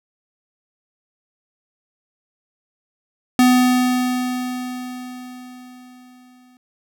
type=tone with exponential decay; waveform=square; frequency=250.8 Hz; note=B3; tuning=27 cents sharp; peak=-10 dBFS; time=3.39-6.57 s; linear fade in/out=1 ms; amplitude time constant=690 ms; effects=none